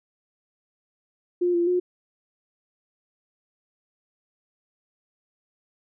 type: tone with pitch steps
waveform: sine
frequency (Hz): 353.9 / 344.6 / 359.4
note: F4 / F4 / F4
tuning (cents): +23 / -23 / +50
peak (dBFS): -19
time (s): 1.41-1.8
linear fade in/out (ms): 10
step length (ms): 130
effects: none